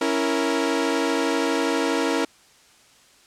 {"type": "chord", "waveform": "sawtooth", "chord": "A# diminished", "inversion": "first", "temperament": "equal", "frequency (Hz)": [277.2, 329.6, 466.2], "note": ["C#4", "E4", "A#4"], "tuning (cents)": [0, 0, 0], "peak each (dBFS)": -21, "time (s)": [0.01, 2.25], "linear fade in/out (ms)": 5, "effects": ["white hiss -54 dBFS RMS until 3.26 s", "low-pass 8000 Hz 12 dB/octave"]}